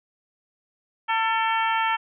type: harmonic tone with a mistuned harmonic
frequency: 449.6 Hz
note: A4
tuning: 37 cents sharp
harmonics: 2 / 3 / 4 / 5 / 6 / 7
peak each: -23 / -27 / -29 / -31 / -33 / -34 dBFS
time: 1.08-1.97 s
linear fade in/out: 20 ms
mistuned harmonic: 4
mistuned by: -31 cents
effects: none